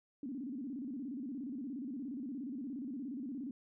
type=tone with vibrato; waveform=sine; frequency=261.6 Hz; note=C4; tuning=in tune; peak=-39 dBFS; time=0.23-3.51 s; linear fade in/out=2 ms; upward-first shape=square; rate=17 Hz; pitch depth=160 cents each way; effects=none